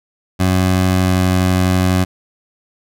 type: tone with pitch glide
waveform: 20% pulse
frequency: 92.7 to 92.06 Hz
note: F#2 to F#2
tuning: +4 to -8 cents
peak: -7 dBFS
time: 0.39-2.05 s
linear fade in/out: 20 ms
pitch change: -12 cents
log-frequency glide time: 0.93-1.21 s
effects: none